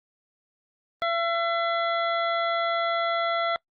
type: harmonic tone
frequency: 675 Hz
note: E5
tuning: 41 cents sharp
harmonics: 1 / 2 / 3 / 5 / 6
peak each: -26 / -27 / -32 / -35 / -43 dBFS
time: 1.02-3.56 s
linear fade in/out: 0 ms
effects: noise-tail reverb RT60 0.1 s tail -24 dB re dry + Opus 32 kbps